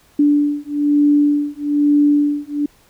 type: beating tone pair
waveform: sine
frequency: 291.2 / 292.3 Hz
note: D4 / D4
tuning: -15 / -8 cents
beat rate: 1.1 Hz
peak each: -15 dBFS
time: 0.19-2.66 s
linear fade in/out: 5 ms
effects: pink hiss -53 dBFS RMS until 2.89 s